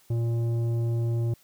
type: tone with tanh clipping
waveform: triangle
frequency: 116.54 Hz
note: A#2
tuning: in tune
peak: -25 dBFS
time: 0.1-1.34 s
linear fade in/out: 5 ms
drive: 14 dB
effects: white hiss -60 dBFS RMS until 1.43 s